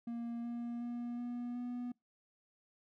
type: tone with pitch steps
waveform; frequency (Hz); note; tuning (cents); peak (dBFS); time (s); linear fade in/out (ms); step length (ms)
triangle; 234.6 / 237.1 / 239.5 / 242 / 244.6; A#3 / A#3 / A#3 / B3 / B3; +11 / +30 / +47 / -35 / -16; -36; 0.07-1.92; 5; 370
effects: noise-tail reverb RT60 0.2 s tail -26 dB re dry